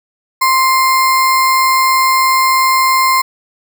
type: tone with sample-and-hold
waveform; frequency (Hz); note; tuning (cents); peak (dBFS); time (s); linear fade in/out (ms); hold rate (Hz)
sine; 1046.5; C6; 0; -8; 0.41-3.22; 10; 3150
effects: none